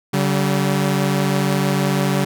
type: tone pair together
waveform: sawtooth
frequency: 142.2 / 191.63 Hz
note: C#3 / G3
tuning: +45 / -39 cents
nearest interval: perfect fourth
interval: 516 cents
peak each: -15 dBFS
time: 0.13-2.25 s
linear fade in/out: 10 ms
effects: none